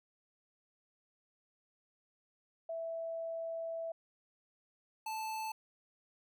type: tone pair in turn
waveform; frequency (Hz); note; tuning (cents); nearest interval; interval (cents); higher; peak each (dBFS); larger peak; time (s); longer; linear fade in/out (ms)
sine / square; 659.3 / 876.8; E5 / A5; 0 / -6; perfect fourth; 494; second; -37 / -38; first; 2.69-3.92 / 5.06-5.52; first; 5
effects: none